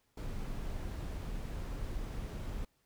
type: noise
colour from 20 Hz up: brown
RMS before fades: -39 dBFS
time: 0.17-2.65 s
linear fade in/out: 5 ms
effects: pink hiss -75 dBFS RMS until 2.85 s